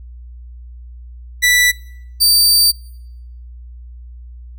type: tone pair in turn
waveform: sawtooth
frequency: 1970 / 4638 Hz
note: B6 / D8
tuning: -5 / -22 cents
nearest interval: octave + minor third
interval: 1483 cents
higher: second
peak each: -6 dBFS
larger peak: neither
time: 1.42-1.72 / 2.2-2.72 s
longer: second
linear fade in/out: 20 ms
effects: noise-tail reverb RT60 0.8 s tail -24 dB re dry + added 60 Hz sine -32 dBFS peak until 4.58 s